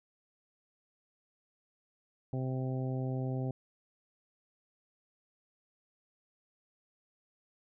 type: harmonic tone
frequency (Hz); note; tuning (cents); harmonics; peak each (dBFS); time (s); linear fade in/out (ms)
130.1; C3; -9; 1 / 2 / 3 / 4 / 5 / 6; -33 / -39 / -43 / -45 / -47 / -49; 2.33-3.51; 2
effects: none